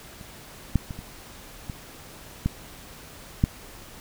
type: clicks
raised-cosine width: 5 ms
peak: -30 / -7 / -21 / -25 / -20 / -10 / -6 dBFS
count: 7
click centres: 0.212 / 0.757 / 0.908 / 0.99 / 1.698 / 2.46 / 3.439 s
effects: pink hiss -45 dBFS RMS until 4 s